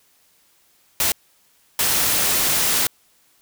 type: noise bursts at uneven times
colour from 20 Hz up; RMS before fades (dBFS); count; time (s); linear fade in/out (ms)
white; -19; 2; 1-1.12 / 1.79-2.87; 2
effects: white hiss -59 dBFS RMS until 3.41 s